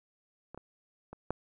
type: clicks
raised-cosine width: 1 ms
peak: -30 / -30 / -30 / -17 dBFS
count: 4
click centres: 0.546 / 0.576 / 1.13 / 1.306 s
effects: none